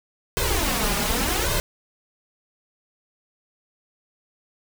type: noise with flanger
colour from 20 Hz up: pink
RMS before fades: -23 dBFS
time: 0.37-1.6 s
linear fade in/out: 0 ms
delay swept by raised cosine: 1.9 to 5 ms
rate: 0.85 Hz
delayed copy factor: +0.85
effects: none